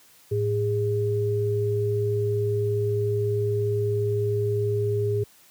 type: tone pair together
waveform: sine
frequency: 108.8 / 409.6 Hz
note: A2 / G#4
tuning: -19 / -24 cents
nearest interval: octave + major seventh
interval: 2295 cents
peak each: -24 dBFS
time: 0.31-5.24 s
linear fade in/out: 10 ms
effects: white hiss -55 dBFS RMS until 5.5 s + high-pass 60 Hz 12 dB/octave